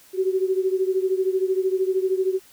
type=beating tone pair; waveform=sine; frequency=373.9 / 386.9 Hz; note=F#4 / G4; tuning=+18 / -23 cents; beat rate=13 Hz; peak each=-21 / -24 dBFS; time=0.13-2.4 s; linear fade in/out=50 ms; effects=white hiss -52 dBFS RMS until 2.52 s